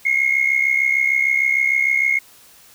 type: tone with amplitude modulation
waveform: sine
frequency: 2156 Hz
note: C#7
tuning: 49 cents flat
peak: -10 dBFS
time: 0.05-2.19 s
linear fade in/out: 10 ms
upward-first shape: sine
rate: 66.6 Hz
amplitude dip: 80%
effects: tanh soft clip ceiling -8 dBFS + white hiss -48 dBFS RMS until 2.74 s